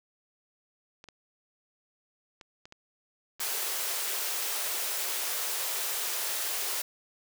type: clicks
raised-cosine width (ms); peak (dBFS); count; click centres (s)
0.2; -30; 9; 1.041 / 1.087 / 2.412 / 2.655 / 2.724 / 3.396 / 3.44 / 3.783 / 4.104
type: high-pass noise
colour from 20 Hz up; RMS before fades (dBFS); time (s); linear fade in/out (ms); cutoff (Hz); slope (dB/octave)
white; -32; 3.4-6.82; 5; 360; 48
effects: none